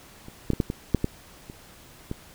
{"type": "clicks", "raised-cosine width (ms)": 3, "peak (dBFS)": [-28, -9, -12, -9, -15, -6, -10, -26, -17], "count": 9, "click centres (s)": [0.284, 0.503, 0.534, 0.602, 0.701, 0.947, 1.044, 1.499, 2.114], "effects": ["pink hiss -50 dBFS RMS until 2.34 s"]}